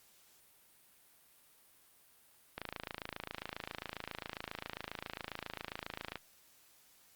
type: click train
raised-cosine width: 0.3 ms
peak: -23 dBFS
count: 99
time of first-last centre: 2.58-6.157 s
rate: 27.4 Hz
effects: white hiss -65 dBFS RMS until 7.15 s + Opus 48 kbps